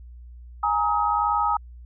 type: chord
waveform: sine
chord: Ab suspended second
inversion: none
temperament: equal with one note detuned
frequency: 830.6 / 932.3 / 1267 Hz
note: Ab5 / Bb5 / Eb6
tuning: 0 / 0 / +31 cents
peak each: -24 / -25 / -23 dBFS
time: 0.63-1.57 s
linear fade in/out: 5 ms
effects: added 60 Hz sine -40 dBFS peak until 1.85 s